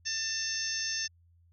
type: harmonic tone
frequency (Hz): 892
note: A5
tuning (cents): +23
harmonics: 2 / 3 / 4 / 5 / 6 / 7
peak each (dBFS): -38 / -43 / -45 / -43 / -34 / -36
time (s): 0.05-1.08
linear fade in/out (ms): 20
effects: added 85 Hz sine -60 dBFS peak until 1.52 s